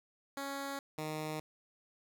10% pulse tone pair in turn, 277.2 / 154.86 Hz, C#4 / D#3, 0 / -8 cents, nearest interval minor seventh, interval 1008 cents, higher first, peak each -30 / -29 dBFS, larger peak second, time 0.37-0.79 / 0.98-1.4 s, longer neither, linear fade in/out 2 ms, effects none

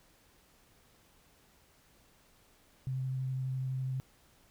sine tone with vibrato, 130.81 Hz, C3, in tune, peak -32 dBFS, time 2.87-4 s, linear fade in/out 0 ms, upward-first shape sine, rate 12 Hz, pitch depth 11 cents each way, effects pink hiss -65 dBFS RMS until 4.5 s

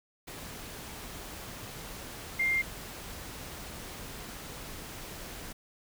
sine tone in noise, 2108 Hz, C7, 12 cents sharp, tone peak -25 dBFS, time 2.39-2.62 s, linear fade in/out 10 ms, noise pink, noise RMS -43 dBFS, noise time 0.27-5.53 s, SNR +15 dB, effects none

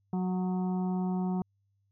harmonic tone with a mistuned harmonic, 183.8 Hz, F#3, 11 cents flat, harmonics 1 / 2 / 4 / 5 / 6 / 7, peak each -28 / -39 / -41 / -45 / -53 / -56 dBFS, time 0.13-1.42 s, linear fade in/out 2 ms, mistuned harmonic 7, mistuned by -31 cents, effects added 99 Hz sine -70 dBFS peak until 1.91 s

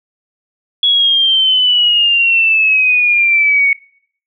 sine exponential sweep, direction down, 3370 to 2217 Hz, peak -8 dBFS, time 0.83-3.73 s, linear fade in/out 2 ms, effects noise-tail reverb RT60 0.6 s tail -24 dB re dry

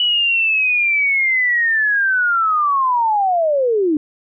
sine linear sweep, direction down, 2960 to 288.3 Hz, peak -13 dBFS, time 0-3.97 s, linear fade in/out 2 ms, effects none

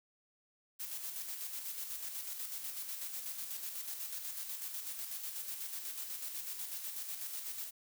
blue noise with tremolo, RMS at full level -41 dBFS, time 0.79-7.71 s, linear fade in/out 20 ms, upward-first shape square, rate 8.1 Hz, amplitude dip 40%, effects none

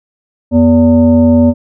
sine tone with frequency modulation, 243.2 Hz, B3, 26 cents flat, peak -4 dBFS, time 0.51-1.54 s, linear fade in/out 50 ms, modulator 331 Hz, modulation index 0.76, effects none

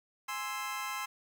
25% pulse chord, Ab augmented, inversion none, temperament equal, 830.6 / 1046.5 / 1318.5 Hz, Ab5 / C6 / E6, 0 / 0 / 0 cents, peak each -39 / -34 / -37 dBFS, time 0.28-1.06 s, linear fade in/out 10 ms, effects 10-bit

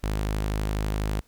sawtooth tone, 52.1 Hz, G#1, 6 cents sharp, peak -21 dBFS, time 0.03-1.21 s, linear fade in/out 10 ms, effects pink hiss -62 dBFS RMS until 1.27 s

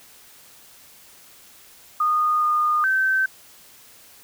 sine tone with pitch steps, 1229 / 1221 / 1545 Hz, D#6 / D#6 / G6, -22 / -33 / -26 cents, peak -17 dBFS, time 2-3.26 s, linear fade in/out 5 ms, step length 420 ms, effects white hiss -49 dBFS RMS until 4.23 s

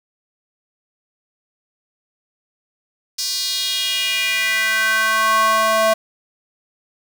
square tone with high-pass filter sweep, 220 Hz, A3, in tune, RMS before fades -18 dBFS, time 3.18-5.94 s, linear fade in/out 10 ms, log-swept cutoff 5100 to 740 Hz, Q 3.4, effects 7-bit

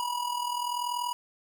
square tone with amplitude modulation, 971 Hz, B5, 30 cents flat, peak -27 dBFS, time 0-1.13 s, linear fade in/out 0 ms, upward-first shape sine, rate 40.5 Hz, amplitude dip 65%, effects none

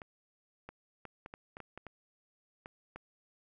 clicks, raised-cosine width 0.5 ms, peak -30 dBFS, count 11, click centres 0.018 / 0.69 / 1.053 / 1.261 / 1.339 / 1.569 / 1.603 / 1.776 / 1.867 / 2.659 / 2.96 s, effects none

